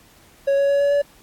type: tone with pitch steps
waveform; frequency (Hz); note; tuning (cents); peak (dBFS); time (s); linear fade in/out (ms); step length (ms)
triangle; 554.4 / 558.9 / 563.4 / 568 / 572.6; C#5 / C#5 / C#5 / C#5 / D5; 0 / +14 / +28 / +42 / -44; -13; 0.47-1.02; 10; 110
effects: pink hiss -52 dBFS RMS until 1.22 s + AAC 64 kbps